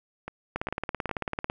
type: two click trains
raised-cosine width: 0.5 ms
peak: -20 / -14 dBFS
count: 4 / 18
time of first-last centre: 0.28-1.5 / 0.56-1.499 s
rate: 2.46 / 18.1 Hz
effects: none